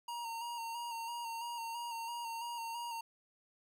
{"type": "tone with vibrato", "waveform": "square", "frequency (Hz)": 932.3, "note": "A#5", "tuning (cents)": 0, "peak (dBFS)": -40, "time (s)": [0.08, 3.01], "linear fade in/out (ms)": 5, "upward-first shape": "square", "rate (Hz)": 3, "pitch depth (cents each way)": 29, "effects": []}